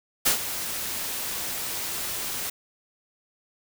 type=noise with ADSR envelope; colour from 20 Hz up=white; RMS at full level=-19 dBFS; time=0.25-2.5 s; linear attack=17 ms; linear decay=110 ms; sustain=-12 dB; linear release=6 ms; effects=none